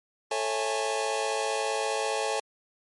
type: chord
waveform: sawtooth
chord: A major seventh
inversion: none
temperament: just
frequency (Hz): 440 / 550 / 660 / 825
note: A4 / C#5 / E5 / G#5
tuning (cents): 0 / -14 / +2 / -12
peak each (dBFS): -27 / -28 / -31 / -27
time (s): 0.31-2.4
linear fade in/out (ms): 5
effects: MP3 48 kbps